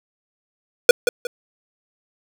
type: tone with echo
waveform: square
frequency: 484.7 Hz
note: B4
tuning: 32 cents flat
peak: -4 dBFS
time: 0.89-0.91 s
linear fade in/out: 2 ms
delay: 180 ms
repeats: 2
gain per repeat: -10 dB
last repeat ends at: 1.27 s
effects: none